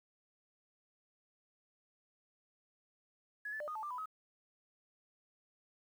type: tone with pitch steps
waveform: sine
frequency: 1687 / 1744 / 595 / 1233 / 873 / 1185 / 996 / 1274 Hz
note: G#6 / A6 / D5 / D#6 / A5 / D6 / B5 / D#6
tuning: +27 / -16 / +22 / -16 / -14 / +15 / +14 / +41 cents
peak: -39 dBFS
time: 3.45-4.058 s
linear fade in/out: 5 ms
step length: 76 ms
effects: 11-bit